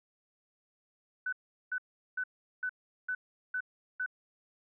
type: tone bursts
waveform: sine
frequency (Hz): 1500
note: F#6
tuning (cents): +23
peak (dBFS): -31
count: 7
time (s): 1.26-4.062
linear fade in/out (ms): 5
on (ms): 66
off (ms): 390
effects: none